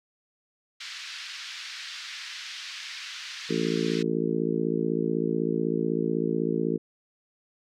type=band-pass noise; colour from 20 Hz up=white; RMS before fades=-39 dBFS; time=0.8-4.03 s; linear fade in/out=10 ms; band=1500 to 4900 Hz; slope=24 dB/octave
type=harmonic tone; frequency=56 Hz; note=A1; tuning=31 cents sharp; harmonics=3 / 4 / 5 / 6 / 7 / 8; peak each=-31 / -31 / -31 / -31 / -31 / -31 dBFS; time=3.49-6.78 s; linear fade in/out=20 ms
effects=none